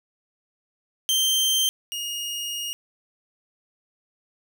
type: tone pair in turn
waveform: sawtooth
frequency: 3139 / 2860 Hz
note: G7 / F7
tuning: +2 / +41 cents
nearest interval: major second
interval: 161 cents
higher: first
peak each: -16 / -25 dBFS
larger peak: first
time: 1.09-1.69 / 1.92-2.73 s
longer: second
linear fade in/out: 0 ms
effects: none